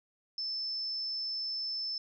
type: tone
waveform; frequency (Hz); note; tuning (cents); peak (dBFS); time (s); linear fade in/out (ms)
sine; 5274; E8; 0; -33; 0.38-1.98; 2
effects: none